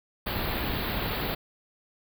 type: band-stop noise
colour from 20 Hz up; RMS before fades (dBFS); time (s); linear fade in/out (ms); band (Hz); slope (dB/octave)
pink; -30; 0.26-1.35; 10; 4600 to 12000; 96
effects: none